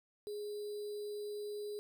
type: tone with sample-and-hold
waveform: sine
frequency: 415.6 Hz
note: G#4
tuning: 1 cent sharp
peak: -39 dBFS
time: 0.27-1.79 s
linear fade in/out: 0 ms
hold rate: 4410 Hz
effects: none